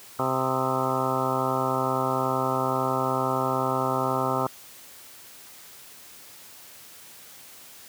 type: harmonic tone with a mistuned harmonic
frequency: 130.81 Hz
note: C3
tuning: in tune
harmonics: 1 / 2 / 3 / 4 / 5 / 6 / 7 / 8 / 9 / 10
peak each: -32 / -32 / -32 / -32 / -32 / -32 / -32 / -32 / -32 / -32 dBFS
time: 0.19-4.47 s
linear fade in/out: 2 ms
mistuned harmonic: 9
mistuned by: +70 cents
effects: white hiss -47 dBFS RMS until 7.88 s + high-pass 80 Hz 12 dB/octave